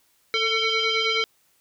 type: tone with frequency modulation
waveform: sine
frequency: 443.8 Hz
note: A4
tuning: 15 cents sharp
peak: -20 dBFS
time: 0.34-1.24 s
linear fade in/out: 0 ms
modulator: 897 Hz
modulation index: 4.1
effects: white hiss -64 dBFS RMS until 1.6 s